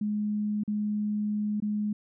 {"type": "tone with dropouts", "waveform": "sine", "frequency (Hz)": 209.6, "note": "G#3", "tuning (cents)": 16, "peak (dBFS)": -26, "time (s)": [0.01, 1.93], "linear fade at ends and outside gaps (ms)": 5, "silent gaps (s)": [[0.636, 0.677], [1.602, 1.622]], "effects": []}